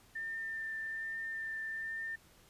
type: tone with vibrato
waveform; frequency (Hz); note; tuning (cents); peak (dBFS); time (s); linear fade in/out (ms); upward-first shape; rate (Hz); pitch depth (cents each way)
sine; 1793; A6; +32; -37; 0.15-2.16; 10; triangle; 1.2; 13
effects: pink hiss -63 dBFS RMS until 2.49 s + resampled to 32000 Hz